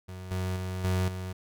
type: tone with level steps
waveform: 35% pulse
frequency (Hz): 92.5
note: F#2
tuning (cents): 0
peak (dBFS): -37 / -27 / -30 / -23 / -32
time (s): 0.08-1.33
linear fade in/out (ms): 10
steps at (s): 0.31 / 0.56 / 0.84 / 1.08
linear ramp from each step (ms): 2
effects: none